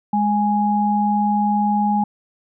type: tone pair together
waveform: sine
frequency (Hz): 207.5 / 830.6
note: G#3 / G#5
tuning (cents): -1 / 0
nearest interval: 2 octaves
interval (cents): 2401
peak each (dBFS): -18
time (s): 0.13-2.04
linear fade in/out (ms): 5
effects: none

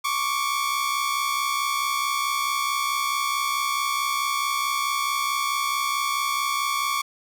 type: tone pair together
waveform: sawtooth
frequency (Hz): 1100 / 1164.6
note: C#6 / D6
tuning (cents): -14 / -15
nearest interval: minor second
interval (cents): 99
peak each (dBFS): -22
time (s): 0.04-7.02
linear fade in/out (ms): 10
effects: none

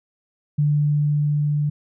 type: tone with level ramp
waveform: sine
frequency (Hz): 147.6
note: D3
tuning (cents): +9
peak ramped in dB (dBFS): -15 to -18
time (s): 0.58-1.7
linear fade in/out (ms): 10
effects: none

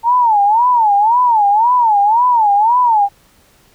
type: tone with vibrato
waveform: sine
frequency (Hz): 896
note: A5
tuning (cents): +31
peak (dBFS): -8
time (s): 0.03-3.09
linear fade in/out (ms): 50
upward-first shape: sine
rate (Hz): 1.9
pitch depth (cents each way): 190
effects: pink hiss -51 dBFS RMS until 3.74 s

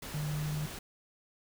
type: tone in noise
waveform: sine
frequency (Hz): 150.1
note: D3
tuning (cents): +38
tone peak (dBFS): -32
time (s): 0.14-0.66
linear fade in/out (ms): 5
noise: pink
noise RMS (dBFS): -43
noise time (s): 0.02-0.79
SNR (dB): +8
effects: none

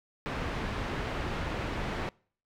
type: low-pass noise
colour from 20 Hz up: pink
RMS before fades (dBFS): -34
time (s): 0.26-2.09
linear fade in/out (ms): 0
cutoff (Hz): 2500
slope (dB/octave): 12
effects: noise-tail reverb RT60 0.5 s tail -26 dB re dry

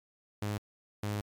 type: tone pair in turn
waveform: sawtooth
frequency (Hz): 103.83 / 103.83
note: G#2 / G#2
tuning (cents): 0 / 0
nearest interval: unison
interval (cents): 0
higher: neither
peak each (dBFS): -28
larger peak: neither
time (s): 0.42-0.58 / 1.03-1.21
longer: second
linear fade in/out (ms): 5
effects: MP3 96 kbps

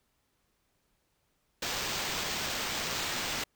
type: noise with sample-and-hold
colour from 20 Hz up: white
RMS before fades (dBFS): -34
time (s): 1.62-3.44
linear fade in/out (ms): 5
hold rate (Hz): 11025
effects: pink hiss -75 dBFS RMS until 3.55 s

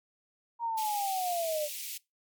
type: linear sweep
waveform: sine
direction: down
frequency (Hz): 945 to 580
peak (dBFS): -29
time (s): 0.59-1.69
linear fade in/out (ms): 50
type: high-pass noise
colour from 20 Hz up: white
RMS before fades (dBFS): -39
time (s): 0.77-1.98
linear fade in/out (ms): 10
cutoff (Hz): 2200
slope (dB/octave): 48
effects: noise-tail reverb RT60 0.2 s tail -22 dB re dry + MP3 96 kbps

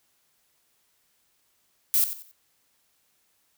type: noise with echo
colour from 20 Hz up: violet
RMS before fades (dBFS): -21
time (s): 1.94-2.04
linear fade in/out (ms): 0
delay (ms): 91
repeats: 3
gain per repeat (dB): -11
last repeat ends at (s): 2.313
effects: white hiss -69 dBFS RMS until 3.57 s

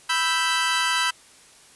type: chord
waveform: 20% pulse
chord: E minor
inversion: second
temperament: equal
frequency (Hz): 987.8 / 1318.5 / 1568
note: B5 / E6 / G6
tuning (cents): 0 / 0 / 0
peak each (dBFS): -20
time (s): 0.09-1.11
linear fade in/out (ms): 10
effects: white hiss -51 dBFS RMS until 1.75 s + resampled to 24000 Hz

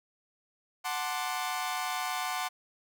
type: chord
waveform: sawtooth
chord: D dominant seventh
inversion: first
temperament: equal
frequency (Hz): 740 / 880 / 1046.5 / 1174.7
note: F#5 / A5 / C6 / D6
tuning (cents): 0 / 0 / 0 / 0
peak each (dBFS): -31 / -35 / -33 / -35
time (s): 0.84-2.49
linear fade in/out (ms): 20
effects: none

